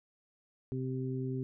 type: harmonic tone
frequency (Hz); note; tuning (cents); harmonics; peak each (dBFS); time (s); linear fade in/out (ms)
130; C3; -11; 1 / 2 / 3; -35 / -38 / -40; 0.72-1.43; 0
effects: none